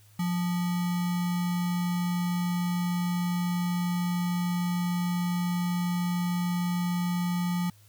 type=tone with sample-and-hold; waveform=sine; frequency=176.5 Hz; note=F3; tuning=19 cents sharp; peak=-25 dBFS; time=0.19-7.7 s; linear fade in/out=5 ms; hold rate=1050 Hz; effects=added 104 Hz sine -55 dBFS peak until 7.88 s + white hiss -61 dBFS RMS until 7.88 s